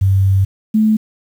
sine tone pair in turn, 96.6 / 216.9 Hz, G2 / A3, -25 / -25 cents, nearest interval octave + major second, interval 1400 cents, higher second, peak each -9 dBFS, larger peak neither, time 0.01-0.45 / 0.74-0.97 s, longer first, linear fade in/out 10 ms, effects 7-bit

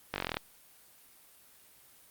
slowing click train, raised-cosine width 0.3 ms, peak -15 dBFS, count 11, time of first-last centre 0.14-0.369 s, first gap 20 ms, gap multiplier 1.03, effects white hiss -59 dBFS RMS until 2.1 s + Opus 32 kbps

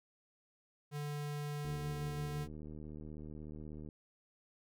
square tone, 146.83 Hz, D3, in tune, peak -39 dBFS, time 0.91-2.48 s, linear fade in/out 50 ms
click train, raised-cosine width 3 ms, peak -36 dBFS, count 172, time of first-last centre 1.65-3.888 s, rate 76.4 Hz
effects none

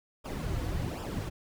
brown noise with flanger, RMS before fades -34 dBFS, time 0.24-1.3 s, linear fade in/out 20 ms, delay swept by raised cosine 0.47 to 5.07 ms, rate 1.3 Hz, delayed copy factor -0.75, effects none

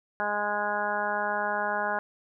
harmonic tone, 207.2 Hz, G#3, 4 cents flat, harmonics 1 / 2 / 3 / 4 / 5 / 6 / 7 / 8, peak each -41 / -39 / -33 / -31 / -34 / -41 / -32 / -35 dBFS, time 0.2-1.99 s, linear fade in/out 0 ms, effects none

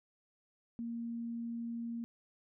sine tone, 233.1 Hz, A#3, in tune, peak -37 dBFS, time 0.79-2.04 s, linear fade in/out 0 ms, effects none

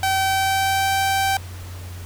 sawtooth tone with pitch glide, 770 to 778 Hz, G5 to G5, -31 to -13 cents, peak -14 dBFS, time 0.03-1.37 s, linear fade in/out 2 ms, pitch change +18 cents, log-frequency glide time 0.18-0.91 s, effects added 90 Hz sine -32 dBFS peak until 2.05 s + pink hiss -42 dBFS RMS until 2.05 s

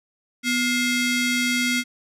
sawtooth ring-modulated tone, 1176 Hz, D6, 2 cents sharp, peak -13 dBFS, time 0.43-1.84 s, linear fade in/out 50 ms, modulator 929 Hz, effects low-pass 11000 Hz 12 dB/octave

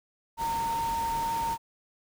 sine tone in noise, 918 Hz, A#5, 27 cents flat, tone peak -27 dBFS, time 0.37-1.58 s, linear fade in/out 50 ms, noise pink, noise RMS -39 dBFS, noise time 0.37-1.58 s, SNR +9 dB, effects none

